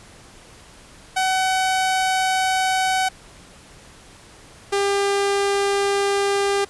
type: tone pair in turn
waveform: sawtooth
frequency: 754 / 399.4 Hz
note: F#5 / G4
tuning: +32 / +32 cents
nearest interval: major seventh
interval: 1100 cents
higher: first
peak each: -14 dBFS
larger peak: neither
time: 1.16-3.09 / 4.72-6.65 s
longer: neither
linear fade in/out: 10 ms
effects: pink hiss -46 dBFS RMS until 6.69 s + resampled to 24000 Hz